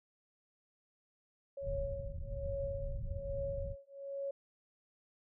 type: tone with tremolo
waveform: sine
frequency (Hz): 554.4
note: C#5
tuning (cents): 0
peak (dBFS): -35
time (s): 1.57-4.31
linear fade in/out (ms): 5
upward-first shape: triangle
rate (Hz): 1.2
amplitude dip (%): 100
type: low-pass noise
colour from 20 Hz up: pink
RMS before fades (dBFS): -41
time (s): 1.61-3.76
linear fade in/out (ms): 50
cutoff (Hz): 130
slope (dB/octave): 24
effects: none